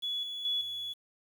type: tone with level steps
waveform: sine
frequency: 3400 Hz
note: G#7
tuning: 40 cents sharp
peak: -31 / -36 / -28 / -35 dBFS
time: 0.02-0.94 s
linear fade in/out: 20 ms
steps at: 0.23 / 0.45 / 0.61 s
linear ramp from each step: 2 ms
effects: 9-bit